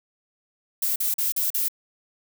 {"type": "noise bursts", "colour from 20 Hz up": "violet", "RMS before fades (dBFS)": -24, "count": 5, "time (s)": [0.82, 1.684], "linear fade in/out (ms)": 5, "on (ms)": 140, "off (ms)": 41, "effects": []}